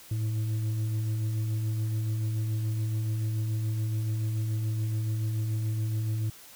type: tone with frequency modulation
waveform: sine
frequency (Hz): 110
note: A2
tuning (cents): 0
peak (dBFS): -25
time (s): 0.11-6.3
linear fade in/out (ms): 5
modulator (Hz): 213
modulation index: 0.27
effects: tanh soft clip ceiling -23 dBFS + white hiss -50 dBFS RMS until 6.55 s